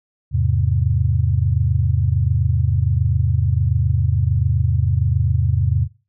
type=chord; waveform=sine; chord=E augmented; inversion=none; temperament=equal; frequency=82.41 / 103.83 / 130.81 Hz; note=E2 / G#2 / B#2; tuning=0 / 0 / 0 cents; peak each=-19 dBFS; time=0.31-5.88 s; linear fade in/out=50 ms; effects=noise-tail reverb RT60 0.3 s tail -21 dB re dry